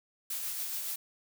blue noise with tremolo, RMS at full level -35 dBFS, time 0.3-0.96 s, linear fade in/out 5 ms, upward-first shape sine, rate 7.1 Hz, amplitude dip 30%, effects none

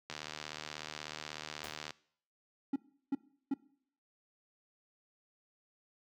click train, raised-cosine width 0.2 ms, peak -23 dBFS, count 139, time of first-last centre 0.1-1.906 s, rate 76.4 Hz
pink noise with exponential decay, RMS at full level -42 dBFS, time 1.64-1.77 s, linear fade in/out 0 ms, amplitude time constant 27 ms
triangle tone bursts, 275.6 Hz, C#4, 10 cents flat, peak -27 dBFS, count 3, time 2.73-3.54 s, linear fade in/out 5 ms, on 30 ms, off 360 ms
effects noise-tail reverb RT60 0.6 s tail -21 dB re dry + high-pass 100 Hz 12 dB/octave

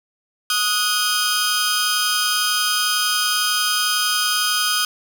sawtooth tone cluster, 1250 / 1467 / 3192 / 4969 Hz, D#6 / F#6 / G7 / D#8, +8 / -15 / +31 / -3 cents, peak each -20 dBFS, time 0.5-4.85 s, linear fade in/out 2 ms, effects 8-bit

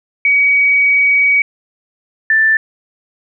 sine tone pair in turn, 2262 / 1768.6 Hz, C#7 / A6, +34 / +8 cents, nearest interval major third, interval 426 cents, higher first, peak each -8 dBFS, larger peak neither, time 0.25-1.42 / 2.3-2.57 s, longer first, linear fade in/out 2 ms, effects none

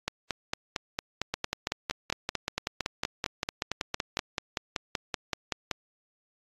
two click trains, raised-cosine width 0.2 ms, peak -11 / -11 dBFS, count 19 / 24, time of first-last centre 0.08-4.171 / 1.34-5.713 s, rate 4.4 / 5.26 Hz, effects AAC 32 kbps

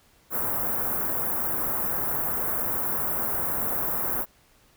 white band-stop noise, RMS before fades -27 dBFS, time 0.3-4.26 s, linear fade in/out 50 ms, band 1400 to 13000 Hz, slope 24 dB/octave, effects pink hiss -60 dBFS RMS until 4.76 s

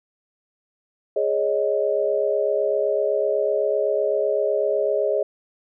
sine chord, Ab suspended fourth, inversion none, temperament equal, 415.3 / 554.4 / 622.3 Hz, Ab4 / Db5 / Eb5, 0 / 0 / 0 cents, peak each -23 dBFS, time 1.16-5.23 s, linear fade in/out 5 ms, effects none

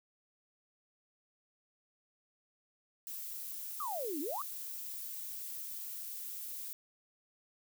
violet noise, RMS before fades -43 dBFS, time 3.07-6.73 s, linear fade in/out 0 ms
sine exponential two-way sweep, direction down then up, 1269 to 270 to 1269 Hz, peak -36 dBFS, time 3.8-4.42 s, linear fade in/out 2 ms, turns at 4.2 s
effects none

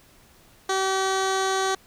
15% pulse tone with low-pass filter, 382.8 Hz, G4, 41 cents flat, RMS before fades -24 dBFS, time 0.69-1.75 s, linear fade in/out 5 ms, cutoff 6900 Hz, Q 1.5, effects pink hiss -55 dBFS RMS until 1.86 s

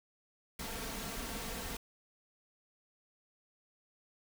pink noise with comb filter, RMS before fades -41 dBFS, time 0.59-1.77 s, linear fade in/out 5 ms, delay 4.4 ms, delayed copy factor +0.55, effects none

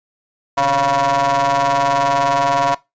35% pulse ring-modulated tone, 137.2 Hz, C#3, 17 cents flat, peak -9 dBFS, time 0.57-2.75 s, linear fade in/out 10 ms, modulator 833 Hz, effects noise-tail reverb RT60 0.2 s tail -20 dB re dry + resampled to 16000 Hz

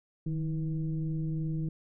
sine tone with frequency modulation, 155.56 Hz, D#3, in tune, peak -29 dBFS, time 0.26-1.69 s, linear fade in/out 5 ms, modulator 167 Hz, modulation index 0.65, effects none

